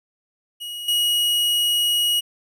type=tone with level steps; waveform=45% pulse; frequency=2900 Hz; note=F#7; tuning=35 cents flat; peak=-29 / -17 dBFS; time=0.6-2.21 s; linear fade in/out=20 ms; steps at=0.88 s; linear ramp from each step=5 ms; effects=none